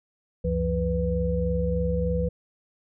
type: tone cluster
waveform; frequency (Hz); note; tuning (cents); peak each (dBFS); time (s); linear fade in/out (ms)
sine; 70.4 / 93.7 / 170.8 / 494.4; C#2 / F#2 / F3 / B4; +27 / +22 / -38 / +2; -27 / -34 / -27 / -27; 0.44-2.29; 10
effects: none